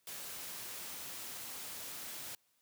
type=noise; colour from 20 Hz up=white; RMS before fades=-45 dBFS; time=0.07-2.35 s; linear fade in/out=2 ms; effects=white hiss -75 dBFS RMS until 2.61 s + high-pass 80 Hz 12 dB/octave